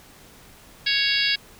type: harmonic tone with a mistuned harmonic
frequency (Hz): 554.4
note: C#5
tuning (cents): 0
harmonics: 3 / 4 / 5 / 6 / 7 / 8 / 9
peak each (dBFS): -27 / -27 / -27 / -27 / -27 / -27 / -27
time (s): 0.86-1.36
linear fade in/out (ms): 10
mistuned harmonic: 8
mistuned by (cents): +43
effects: pink hiss -49 dBFS RMS until 1.59 s